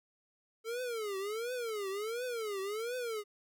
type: tone with vibrato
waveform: square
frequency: 440 Hz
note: A4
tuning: in tune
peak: -36 dBFS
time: 0.64-3.24 s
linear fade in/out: 50 ms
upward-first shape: triangle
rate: 1.4 Hz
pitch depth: 260 cents each way
effects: none